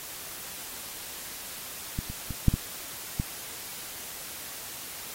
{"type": "clicks", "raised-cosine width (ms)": 5, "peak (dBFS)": [-17, -24, -21, -6, -13, -14], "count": 6, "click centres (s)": [1.989, 2.1, 2.307, 2.483, 2.54, 3.199], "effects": ["white hiss -40 dBFS RMS until 5.14 s", "AAC 48 kbps"]}